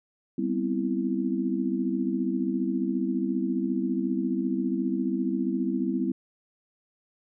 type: chord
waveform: sine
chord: C major seventh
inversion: second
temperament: equal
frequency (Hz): 196 / 246.9 / 261.6 / 329.6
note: G3 / B3 / C4 / E4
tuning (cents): 0 / 0 / 0 / 0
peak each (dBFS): -30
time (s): 0.38-6.12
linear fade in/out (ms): 5
effects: none